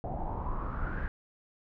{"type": "noise with low-pass filter sweep", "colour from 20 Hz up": "brown", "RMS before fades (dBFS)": -34, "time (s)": [0.04, 1.08], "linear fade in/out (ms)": 0, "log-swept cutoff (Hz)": [700, 1700], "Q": 7.1, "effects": []}